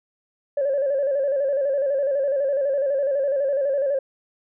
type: tone with vibrato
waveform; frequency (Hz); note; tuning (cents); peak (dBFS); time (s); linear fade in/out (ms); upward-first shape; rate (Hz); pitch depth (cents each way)
sine; 554.4; C#5; 0; -18; 0.57-3.99; 5; square; 12; 62
effects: tanh soft clip ceiling -15 dBFS